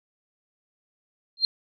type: tone with exponential growth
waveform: sine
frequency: 4186 Hz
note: C8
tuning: in tune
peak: -13 dBFS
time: 1.37-1.45 s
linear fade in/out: 1 ms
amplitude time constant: 16 ms
effects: none